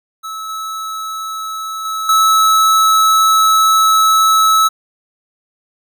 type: tone with level steps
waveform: square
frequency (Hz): 1301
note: E6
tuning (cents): -23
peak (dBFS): -24 / -22 / -19 / -9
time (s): 0.23-4.69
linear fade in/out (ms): 20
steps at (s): 0.49 / 1.85 / 2.09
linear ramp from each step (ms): 2
effects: none